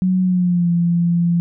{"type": "tone with pitch glide", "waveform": "sine", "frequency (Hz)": [185, 171.62], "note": ["F#3", "F3"], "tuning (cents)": [0, -30], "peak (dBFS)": -13, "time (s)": [0.02, 1.4], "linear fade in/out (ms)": 0, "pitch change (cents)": -130, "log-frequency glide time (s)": [0.22, 0.7], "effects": []}